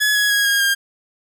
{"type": "tone with pitch steps", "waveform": "sawtooth", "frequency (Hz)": [1697, 1674.6, 1652.5, 1630.7, 1609.2], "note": ["G#6", "G#6", "G#6", "G#6", "G6"], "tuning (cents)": [37, 14, -9, -32, 45], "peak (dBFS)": -11, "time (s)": [0, 0.75], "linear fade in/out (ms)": 20, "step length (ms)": 150, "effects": []}